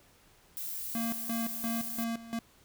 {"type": "noise", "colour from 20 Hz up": "violet", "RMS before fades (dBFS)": -38, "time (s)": [0.57, 2.04], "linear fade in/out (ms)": 0}
{"type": "tone with tremolo", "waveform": "square", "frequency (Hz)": 229.7, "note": "A#3", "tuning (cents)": -25, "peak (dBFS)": -32, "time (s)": [0.95, 2.39], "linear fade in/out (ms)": 2, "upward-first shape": "square", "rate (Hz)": 2.9, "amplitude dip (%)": 80}
{"effects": ["pink hiss -62 dBFS RMS until 2.64 s"]}